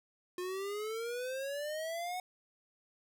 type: exponential sweep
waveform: square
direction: up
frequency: 356.4 to 740 Hz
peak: -37 dBFS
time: 0.38-2.2 s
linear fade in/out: 2 ms
effects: none